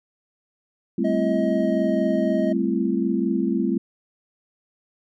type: chord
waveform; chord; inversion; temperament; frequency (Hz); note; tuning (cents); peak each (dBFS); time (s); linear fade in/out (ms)
sine; A minor seventh; third; equal with one note detuned; 196 / 220 / 261.6 / 337.9; G3 / A3 / C4 / E4; 0 / 0 / 0 / +43; -25; 0.98-3.78; 5
type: tone with pitch glide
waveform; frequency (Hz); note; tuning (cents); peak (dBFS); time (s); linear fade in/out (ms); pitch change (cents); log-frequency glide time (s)
triangle; 633 to 626.1; D#5 to D#5; +30 to +11; -22; 1.04-2.53; 10; -19; 1.28-1.98
effects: none

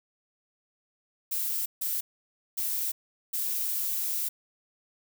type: noise bursts at uneven times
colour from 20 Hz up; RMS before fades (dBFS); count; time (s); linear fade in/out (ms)
violet; -30; 4; 1.31-1.66 / 1.81-2.01 / 2.57-2.92 / 3.33-4.29; 10
effects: none

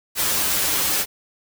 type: noise with comb filter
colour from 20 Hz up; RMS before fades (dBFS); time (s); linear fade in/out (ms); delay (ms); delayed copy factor
white; -21; 0.15-1.06; 50; 8.3; -1
effects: none

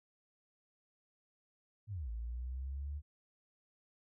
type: linear two-way sweep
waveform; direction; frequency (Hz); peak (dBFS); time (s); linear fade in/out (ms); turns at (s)
sine; down then up; 113.3 to 55 to 74.2; -38; 1.87-3.02; 50; 2.1
effects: none

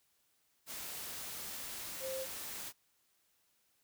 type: tone in noise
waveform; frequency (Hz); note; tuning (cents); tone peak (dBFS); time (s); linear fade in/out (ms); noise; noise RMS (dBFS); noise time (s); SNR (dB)
sine; 527; C5; +12; -38; 2-2.27; 50; white; -44; 0.66-2.73; +3
effects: white hiss -75 dBFS RMS until 3.83 s

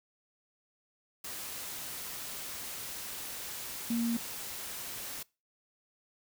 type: tone in noise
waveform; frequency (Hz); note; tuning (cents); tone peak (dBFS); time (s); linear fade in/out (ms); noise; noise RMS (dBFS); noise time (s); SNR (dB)
sine; 233.1; A#3; 0; -28; 3.9-4.17; 5; white; -41; 1.24-5.23; +10
effects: noise-tail reverb RT60 0.3 s tail -24 dB re dry

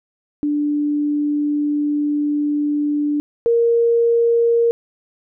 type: tone pair in turn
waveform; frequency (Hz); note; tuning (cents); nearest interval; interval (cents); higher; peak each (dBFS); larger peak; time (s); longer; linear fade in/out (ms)
sine; 294.1 / 466.9; D4 / A#4; +3 / +3; minor sixth; 800; second; -16 / -12; second; 0.43-3.2 / 3.46-4.71; first; 0
effects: none

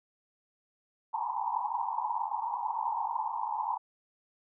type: band-pass noise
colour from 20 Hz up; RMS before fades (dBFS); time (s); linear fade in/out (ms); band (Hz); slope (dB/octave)
pink; -33; 1.13-3.78; 10; 830 to 1000; 96
effects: none

